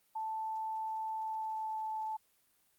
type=tone with pitch glide; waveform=sine; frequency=880 to 872.9 Hz; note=A5 to A5; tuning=0 to -14 cents; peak=-35 dBFS; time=0.15-2.17 s; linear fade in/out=10 ms; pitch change=-14 cents; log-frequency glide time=1.14-1.89 s; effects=white hiss -72 dBFS RMS until 2.78 s + Opus 32 kbps